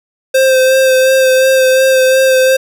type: tone with vibrato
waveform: square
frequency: 523.3 Hz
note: C5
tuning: in tune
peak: -7 dBFS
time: 0.34-2.57 s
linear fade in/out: 10 ms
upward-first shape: sine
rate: 2.8 Hz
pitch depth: 20 cents each way
effects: none